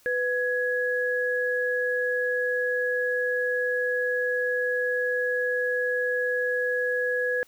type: tone pair together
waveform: sine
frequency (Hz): 497.3 / 1672.7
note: B4 / G#6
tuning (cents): +12 / +12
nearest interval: octave + major sixth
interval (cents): 2100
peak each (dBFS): -26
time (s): 0.06-7.43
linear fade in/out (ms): 0
effects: white hiss -59 dBFS RMS until 7.47 s